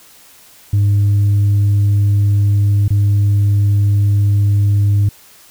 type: tone with dropouts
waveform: sine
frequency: 101.6 Hz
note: G#2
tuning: 38 cents flat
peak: -7 dBFS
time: 0.73-5.09 s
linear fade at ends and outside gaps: 5 ms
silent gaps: 2.881-2.904 s
effects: tanh soft clip ceiling -8 dBFS + white hiss -44 dBFS RMS until 5.5 s